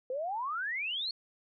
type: exponential sweep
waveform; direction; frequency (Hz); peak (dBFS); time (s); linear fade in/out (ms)
sine; up; 493.9 to 4435; -32; 0.1-1.11; 2
effects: none